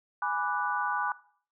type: chord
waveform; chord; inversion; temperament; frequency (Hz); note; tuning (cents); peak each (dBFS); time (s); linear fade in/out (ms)
sine; G# half-diminished seventh; none; equal; 830.6 / 987.8 / 1174.7 / 1480; G#5 / B5 / D6 / F#6; 0 / 0 / 0 / 0; -33; 0.22-1.12; 2
effects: noise-tail reverb RT60 0.5 s tail -18 dB re dry